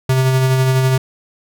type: tone with tremolo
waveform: square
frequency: 130.81 Hz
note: C3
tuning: in tune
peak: -11 dBFS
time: 0.09-0.98 s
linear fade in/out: 5 ms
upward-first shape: sine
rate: 12 Hz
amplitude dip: 30%
effects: none